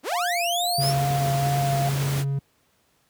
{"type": "linear sweep", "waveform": "sawtooth", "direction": "up", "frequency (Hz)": [209.1, 5588], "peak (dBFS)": -22, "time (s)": [0.03, 0.94], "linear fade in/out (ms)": 50}
{"type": "tone with vibrato", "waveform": "sine", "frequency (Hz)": 698.5, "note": "F5", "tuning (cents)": 0, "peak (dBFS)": -24, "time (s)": [0.12, 1.89], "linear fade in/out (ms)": 2, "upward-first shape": "sine", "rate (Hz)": 2.3, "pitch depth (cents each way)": 22}
{"type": "tone", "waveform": "triangle", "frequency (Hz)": 138.59, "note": "C#3", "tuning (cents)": 0, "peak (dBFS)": -20, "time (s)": [0.78, 2.39], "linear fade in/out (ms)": 5}
{"type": "noise", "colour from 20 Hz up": "pink", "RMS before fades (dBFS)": -31, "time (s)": [0.79, 2.25], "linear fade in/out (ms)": 50}
{"effects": ["pink hiss -65 dBFS RMS until 3.09 s", "high-pass 80 Hz 12 dB/octave"]}